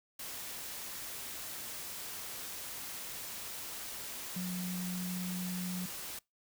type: tone in noise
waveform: sine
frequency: 181.3 Hz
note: F#3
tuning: 35 cents flat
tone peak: -35 dBFS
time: 4.36-5.86 s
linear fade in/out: 5 ms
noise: white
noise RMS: -43 dBFS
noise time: 0.19-6.19 s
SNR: +5 dB
effects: noise-tail reverb RT60 0.2 s tail -24 dB re dry